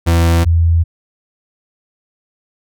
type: tone pair in turn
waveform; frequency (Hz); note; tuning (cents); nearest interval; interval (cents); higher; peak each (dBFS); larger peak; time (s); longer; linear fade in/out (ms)
40% pulse / sine; 84 / 83.42; E2 / E2; +33 / +21; unison; 12; first; -8; neither; 0.06-0.45 / 0.45-0.84; neither; 20
effects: none